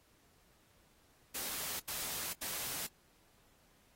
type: noise bursts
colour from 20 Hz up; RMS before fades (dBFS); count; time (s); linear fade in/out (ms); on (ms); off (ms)
white; -40; 3; 1.34-2.87; 10; 460; 75
effects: pink hiss -69 dBFS RMS until 3.95 s + AAC 48 kbps